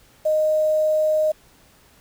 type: tone with quantisation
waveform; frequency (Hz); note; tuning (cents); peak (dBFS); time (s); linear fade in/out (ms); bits
sine; 619; D#5; -9; -16; 0.25-1.32; 10; 7
effects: pink hiss -54 dBFS RMS until 2 s